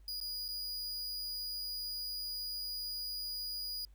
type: tone with dropouts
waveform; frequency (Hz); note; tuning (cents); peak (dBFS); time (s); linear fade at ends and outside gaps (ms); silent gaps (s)
45% pulse; 4901; D#8; -27; -37; 0.08-3.85; 1; 0.202-0.212 / 0.481-0.487
effects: added 50 Hz sine -55 dBFS peak until 3.94 s + pink hiss -75 dBFS RMS until 3.94 s